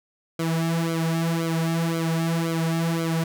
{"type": "tone with flanger", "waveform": "sawtooth", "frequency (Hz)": 164.81, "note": "E3", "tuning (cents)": 0, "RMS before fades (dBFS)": -24, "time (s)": [0.39, 3.24], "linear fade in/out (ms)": 5, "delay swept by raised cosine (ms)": [1.1, 4.1], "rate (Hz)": 1.9, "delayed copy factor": -0.85, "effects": []}